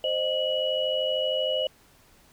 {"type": "tone cluster", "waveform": "sine", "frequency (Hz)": [523, 616, 2928], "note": ["C5", "D#5", "F#7"], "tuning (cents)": [-1, -17, -19], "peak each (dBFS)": -28, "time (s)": [0.04, 1.67], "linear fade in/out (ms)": 2, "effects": ["pink hiss -58 dBFS RMS until 2.32 s"]}